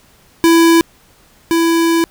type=tone pair in turn; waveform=square; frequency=332.3 / 332.3 Hz; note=E4 / E4; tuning=+14 / +14 cents; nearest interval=unison; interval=0 cents; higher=neither; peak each=-7 / -11 dBFS; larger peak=first; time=0.44-0.81 / 1.51-2.04 s; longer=second; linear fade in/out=0 ms; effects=pink hiss -49 dBFS RMS until 2.1 s